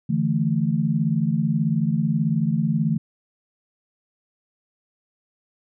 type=chord; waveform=sine; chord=D suspended second; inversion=none; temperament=just; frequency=146.83 / 165.19 / 220.2 Hz; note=D3 / E3 / A3; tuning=0 / +4 / +2 cents; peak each=-24 / -22 / -23 dBFS; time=0.09-2.98 s; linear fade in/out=10 ms; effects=none